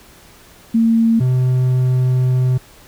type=tone pair in turn; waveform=sine / triangle; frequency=227.4 / 127.62 Hz; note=A#3 / C3; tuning=-43 / -43 cents; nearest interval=minor seventh; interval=1000 cents; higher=first; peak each=-10 dBFS; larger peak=neither; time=0.74-1.2 / 1.2-2.58 s; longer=second; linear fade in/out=10 ms; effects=pink hiss -45 dBFS RMS until 2.87 s